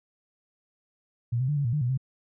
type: tone with pitch steps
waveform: sine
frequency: 118.6 / 129.3 / 147.9 / 142.2 / 117.6 / 149.8 / 122.3 / 131.8 Hz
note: A#2 / C3 / D3 / C#3 / A#2 / D3 / B2 / C3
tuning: +30 / -20 / +13 / +45 / +16 / +35 / -16 / +13 cents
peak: -23 dBFS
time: 1.32-1.976 s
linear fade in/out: 10 ms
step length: 82 ms
effects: none